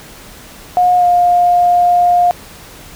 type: tone with pitch glide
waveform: sine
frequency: 720 to 707.2 Hz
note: F#5 to F5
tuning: -47 to +22 cents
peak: -7 dBFS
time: 0.77-2.31 s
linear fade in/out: 0 ms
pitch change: -31 cents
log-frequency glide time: 0.97-1.05 s
effects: pink hiss -36 dBFS RMS until 2.95 s